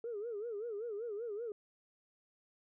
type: tone with vibrato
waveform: sine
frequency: 440 Hz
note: A4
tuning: in tune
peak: -37 dBFS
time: 0.04-1.52 s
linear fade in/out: 2 ms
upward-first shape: sine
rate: 5.2 Hz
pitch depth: 160 cents each way
effects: tanh soft clip ceiling -34 dBFS